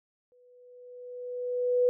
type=tone with exponential growth; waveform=sine; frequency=493.9 Hz; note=B4; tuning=in tune; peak=-19 dBFS; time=0.32-1.89 s; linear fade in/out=0 ms; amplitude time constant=340 ms; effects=none

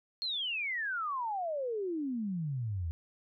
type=exponential sweep; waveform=sine; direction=down; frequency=4322 to 77.78 Hz; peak=-32 dBFS; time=0.22-2.91 s; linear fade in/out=0 ms; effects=none

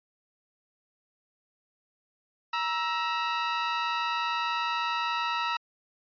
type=tone pair together; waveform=sawtooth; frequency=945.1 / 1318.5 Hz; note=A#5 / E6; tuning=+24 / 0 cents; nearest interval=tritone; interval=576 cents; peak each=-26 dBFS; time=2.53-5.57 s; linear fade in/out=5 ms; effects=resampled to 11025 Hz

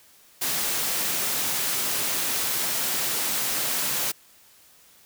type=high-pass noise; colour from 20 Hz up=white; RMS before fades=-26 dBFS; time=0.41-4.12 s; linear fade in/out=10 ms; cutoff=110 Hz; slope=24 dB/octave; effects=white hiss -55 dBFS RMS until 5.05 s

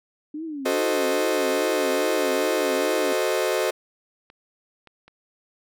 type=tone with vibrato; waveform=sine; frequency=293.7 Hz; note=D4; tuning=in tune; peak=-29 dBFS; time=0.34-3.13 s; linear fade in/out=5 ms; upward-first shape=triangle; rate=2.4 Hz; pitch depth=210 cents each way
type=chord; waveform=40% pulse; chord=F# diminished seventh; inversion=none; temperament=equal; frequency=370 / 440 / 523.3 / 622.3 Hz; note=F#4 / A4 / C5 / Eb5; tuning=0 / 0 / 0 / 0 cents; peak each=-26 dBFS; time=0.65-3.71 s; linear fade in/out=10 ms
type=clicks; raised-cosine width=0.3 ms; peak=-32 dBFS; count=4; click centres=3.219 / 4.301 / 4.873 / 5.08 s
effects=none

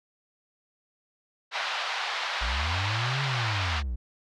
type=band-pass noise; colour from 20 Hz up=pink; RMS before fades=-31 dBFS; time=1.51-3.83 s; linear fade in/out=50 ms; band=770 to 4400 Hz; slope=24 dB/octave
type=linear two-way sweep; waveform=triangle; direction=up then down; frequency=51.91 to 140 to 55.6 Hz; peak=-26 dBFS; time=2.41-3.96 s; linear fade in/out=10 ms; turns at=3.22 s
effects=none

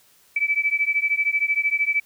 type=beating tone pair; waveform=sine; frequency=2300 / 2313 Hz; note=D7 / D7; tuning=-37 / -27 cents; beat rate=13 Hz; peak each=-22 dBFS; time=0.36-2 s; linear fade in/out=5 ms; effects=white hiss -57 dBFS RMS until 2.05 s

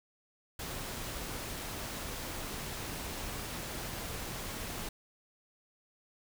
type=noise; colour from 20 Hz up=pink; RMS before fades=-40 dBFS; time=0.59-4.89 s; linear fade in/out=5 ms; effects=none

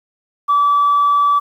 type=tone; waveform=sine; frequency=1153 Hz; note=D6; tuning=32 cents flat; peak=-9 dBFS; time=0.48-1.4 s; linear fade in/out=20 ms; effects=tanh soft clip ceiling -7 dBFS + 8-bit

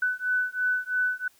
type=beating tone pair; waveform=sine; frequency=1496 / 1499 Hz; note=F#6 / F#6; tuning=+19 / +22 cents; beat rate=3 Hz; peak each=-27 dBFS; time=0.02-1.28 s; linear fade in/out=5 ms; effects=white hiss -61 dBFS RMS until 1.39 s

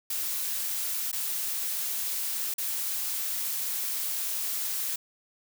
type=noise with dropouts; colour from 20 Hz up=blue; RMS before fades=-31 dBFS; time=0.1-4.96 s; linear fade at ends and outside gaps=5 ms; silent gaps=1.116-1.128 / 2.54-2.581 s; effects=none

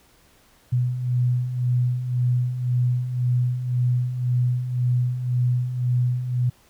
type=beating tone pair; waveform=sine; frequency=122.4 / 124.3 Hz; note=B2 / B2; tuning=-15 / +12 cents; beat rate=1.9 Hz; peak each=-27 / -20 dBFS; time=0.72-6.5 s; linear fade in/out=10 ms; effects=pink hiss -57 dBFS RMS until 6.69 s

